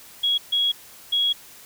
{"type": "tone bursts at uneven times", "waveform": "sine", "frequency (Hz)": 3322, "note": "G#7", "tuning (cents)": 0, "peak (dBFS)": -18, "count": 3, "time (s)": [[0.23, 0.38], [0.52, 0.72], [1.12, 1.33]], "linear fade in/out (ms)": 10, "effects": ["white hiss -46 dBFS RMS until 1.65 s"]}